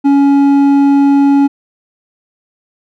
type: tone with hard clipping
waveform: sine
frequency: 280 Hz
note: C#4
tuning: 18 cents sharp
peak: -7 dBFS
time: 0.04-1.48 s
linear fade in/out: 20 ms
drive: 6 dB
effects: none